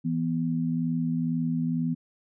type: tone pair together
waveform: sine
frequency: 164.79 / 246.9 Hz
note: E3 / B3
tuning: 0 / 0 cents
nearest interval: perfect fifth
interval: 700 cents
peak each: -27 / -27 dBFS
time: 0.04-1.95 s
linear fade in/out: 20 ms
effects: none